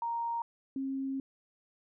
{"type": "tone pair in turn", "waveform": "sine", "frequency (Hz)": [932.3, 269.1], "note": ["A#5", "C4"], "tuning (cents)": [0, 49], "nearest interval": "octave + minor seventh", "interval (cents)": 2151, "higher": "first", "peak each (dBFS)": [-31, -32], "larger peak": "first", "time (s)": [[0.02, 0.42], [0.76, 1.2]], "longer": "second", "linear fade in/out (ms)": 2, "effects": []}